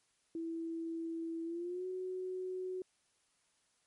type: tone with pitch glide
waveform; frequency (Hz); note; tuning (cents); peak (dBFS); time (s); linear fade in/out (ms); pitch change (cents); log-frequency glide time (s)
sine; 329.6 to 370; E4 to F#4; 0 to 0; -37; 0.35-2.82; 2; +200; 1.44-1.86
effects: white hiss -75 dBFS RMS until 3.86 s + MP3 48 kbps